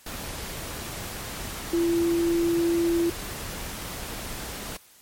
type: tone in noise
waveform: sine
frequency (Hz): 338.8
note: E4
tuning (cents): +48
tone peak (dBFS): -20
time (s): 1.73-3.1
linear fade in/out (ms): 5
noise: pink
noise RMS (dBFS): -35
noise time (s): 0.06-4.77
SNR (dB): +12
effects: white hiss -54 dBFS RMS until 5.01 s + MP3 64 kbps